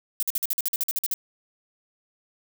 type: noise bursts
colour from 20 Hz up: violet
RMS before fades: -25 dBFS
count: 13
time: 0.2-1.139 s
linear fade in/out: 0 ms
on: 27 ms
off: 49 ms
effects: none